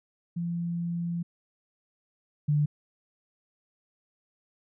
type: tone pair in turn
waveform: sine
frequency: 171.1 / 148.1 Hz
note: F3 / D3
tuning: -35 / +15 cents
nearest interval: major second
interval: 250 cents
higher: first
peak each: -28 / -21 dBFS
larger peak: second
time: 0.36-1.23 / 2.48-2.66 s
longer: first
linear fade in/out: 10 ms
effects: none